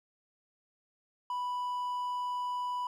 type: tone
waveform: triangle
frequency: 987.8 Hz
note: B5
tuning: in tune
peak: -30 dBFS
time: 1.3-2.87 s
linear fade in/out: 2 ms
effects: none